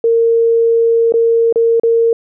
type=tone with dropouts; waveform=sine; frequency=460 Hz; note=A#4; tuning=23 cents flat; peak=-8 dBFS; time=0.04-2.13 s; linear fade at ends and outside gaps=2 ms; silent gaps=1.123-1.139 / 1.526-1.558 / 1.798-1.834 s; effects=none